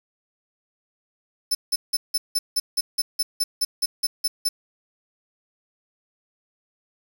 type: tone bursts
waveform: sawtooth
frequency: 5274 Hz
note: E8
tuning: in tune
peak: -16 dBFS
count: 15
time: 1.51-4.49 s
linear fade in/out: 10 ms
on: 40 ms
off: 170 ms
effects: 7-bit